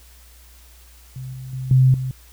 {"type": "tone with level steps", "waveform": "sine", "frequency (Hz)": 130, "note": "C3", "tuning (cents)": -11, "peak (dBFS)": [-29, -31, -25, -10, -22], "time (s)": [1.16, 2.11], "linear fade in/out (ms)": 0, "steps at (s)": [1.33, 1.53, 1.71, 1.94], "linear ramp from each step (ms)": 2, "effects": ["added 60 Hz sine -46 dBFS peak until 2.32 s", "white hiss -51 dBFS RMS until 2.32 s"]}